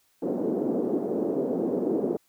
white band-pass noise, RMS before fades -27 dBFS, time 0.22-2.17 s, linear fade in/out 5 ms, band 230 to 440 Hz, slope 24 dB/octave, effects white hiss -67 dBFS RMS until 2.28 s

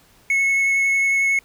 triangle tone with vibrato, 2193 Hz, C#7, 19 cents flat, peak -14 dBFS, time 0.3-1.39 s, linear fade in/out 2 ms, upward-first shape triangle, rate 11 Hz, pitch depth 11 cents each way, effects pink hiss -54 dBFS RMS until 1.44 s

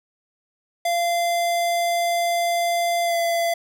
square tone with pitch glide, 689 to 678.7 Hz, F5 to F5, -24 to -50 cents, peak -20 dBFS, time 0.85-3.54 s, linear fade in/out 5 ms, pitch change -26 cents, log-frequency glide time 3.04-3.16 s, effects none

